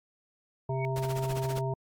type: harmonic tone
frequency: 132.4 Hz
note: C3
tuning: 21 cents sharp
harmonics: 1 / 3 / 5 / 7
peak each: -30 / -35 / -37 / -38 dBFS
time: 0.69-1.74 s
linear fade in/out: 5 ms
type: tone with exponential growth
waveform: sine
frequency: 2232 Hz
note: C#7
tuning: 11 cents sharp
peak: -32 dBFS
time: 0.7-0.85 s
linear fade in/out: 0 ms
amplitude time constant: 31 ms
type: noise with tremolo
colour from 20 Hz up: pink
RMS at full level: -39 dBFS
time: 0.96-1.59 s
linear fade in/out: 0 ms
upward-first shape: sine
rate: 15 Hz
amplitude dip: 90%
effects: AAC 64 kbps